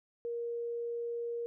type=tone; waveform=sine; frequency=470.6 Hz; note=A#4; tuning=16 cents sharp; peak=-34 dBFS; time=0.25-1.46 s; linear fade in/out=0 ms; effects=none